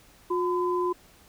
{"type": "tone pair together", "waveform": "sine", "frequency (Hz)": [358.5, 1014], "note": ["F4", "B5"], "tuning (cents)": [45, 45], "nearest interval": "octave + tritone", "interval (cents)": 1800, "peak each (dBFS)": [-25, -28], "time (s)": [0.3, 0.93], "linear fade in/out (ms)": 10, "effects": ["pink hiss -56 dBFS RMS until 1.28 s"]}